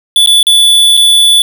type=tone with dropouts; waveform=square; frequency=3463 Hz; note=A7; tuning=28 cents flat; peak=-4 dBFS; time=0.16-1.42 s; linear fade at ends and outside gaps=1 ms; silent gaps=0.261-0.273 / 0.429-0.468 / 0.969-0.974 s; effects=none